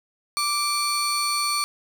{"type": "tone pair together", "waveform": "30% pulse", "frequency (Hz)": [1174.7, 4435], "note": ["D6", "C#8"], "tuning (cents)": [0, 0], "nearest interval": "octave + major seventh", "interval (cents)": 2300, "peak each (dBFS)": [-22, -22], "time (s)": [0.37, 1.64], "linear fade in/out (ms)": 0, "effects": []}